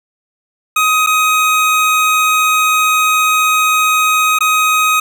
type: tone with dropouts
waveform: 25% pulse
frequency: 1257 Hz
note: D#6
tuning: 17 cents sharp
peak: -6 dBFS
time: 0.76-5 s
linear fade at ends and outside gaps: 5 ms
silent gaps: 1.064-1.07 / 4.388-4.406 s
effects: none